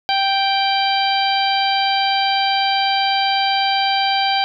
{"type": "harmonic tone", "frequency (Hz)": 784, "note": "G5", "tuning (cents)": 0, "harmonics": [1, 2, 3, 4, 5, 6], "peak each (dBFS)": [-17, -26, -25, -23, -26, -25], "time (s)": [0.09, 4.44], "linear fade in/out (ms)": 0, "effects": []}